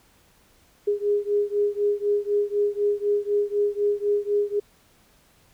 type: beating tone pair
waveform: sine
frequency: 409.4 / 413.4 Hz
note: G#4 / G#4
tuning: -25 / -8 cents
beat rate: 4 Hz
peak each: -23 / -24 dBFS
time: 0.87-4.6 s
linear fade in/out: 10 ms
effects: pink hiss -59 dBFS RMS until 5.53 s